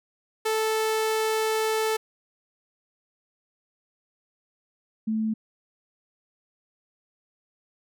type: tone pair in turn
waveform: sawtooth / sine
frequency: 438.7 / 219.3 Hz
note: A4 / A3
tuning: -5 / -6 cents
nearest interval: octave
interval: 1201 cents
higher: first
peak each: -19 / -23 dBFS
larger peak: first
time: 0.45-1.97 / 5.07-5.34 s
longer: first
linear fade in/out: 10 ms
effects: none